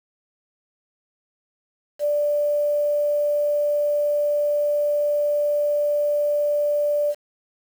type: tone with quantisation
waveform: sine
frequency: 587.3 Hz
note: D5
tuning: in tune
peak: -18 dBFS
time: 1.99-7.15 s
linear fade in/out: 50 ms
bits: 7
effects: none